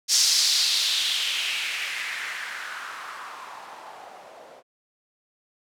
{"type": "noise with low-pass filter sweep", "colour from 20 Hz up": "violet", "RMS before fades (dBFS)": -27, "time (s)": [0.08, 4.63], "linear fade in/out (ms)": 50, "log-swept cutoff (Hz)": [5600, 560], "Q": 2.9, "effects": []}